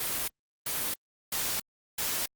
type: noise bursts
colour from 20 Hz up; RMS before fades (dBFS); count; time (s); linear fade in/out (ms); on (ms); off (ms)
white; -31; 4; 0-2.26; 5; 280; 380
effects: Opus 32 kbps